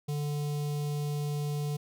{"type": "tone with notch filter", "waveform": "square", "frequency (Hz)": 146.83, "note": "D3", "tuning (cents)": 0, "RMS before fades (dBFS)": -32, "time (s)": [0.08, 1.77], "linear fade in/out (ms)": 10, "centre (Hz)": 1600, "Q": 0.59, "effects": []}